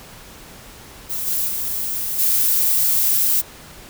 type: noise with level steps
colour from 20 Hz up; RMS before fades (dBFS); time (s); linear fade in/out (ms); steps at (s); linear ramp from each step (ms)
violet; -25 / -21 / -24 / -17; 1.09-3.42; 20; 1.26 / 1.47 / 2.18; 20
effects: pink hiss -41 dBFS RMS until 3.89 s